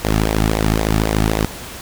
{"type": "tone with flanger", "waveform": "sawtooth", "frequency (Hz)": 53.7, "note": "A1", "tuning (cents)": -41, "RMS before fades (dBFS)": -17, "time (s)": [0.04, 1.46], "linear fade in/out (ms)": 5, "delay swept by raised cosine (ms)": [0.65, 2.05], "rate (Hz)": 3.8, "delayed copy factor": -0.7, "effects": ["pink hiss -32 dBFS RMS until 1.81 s"]}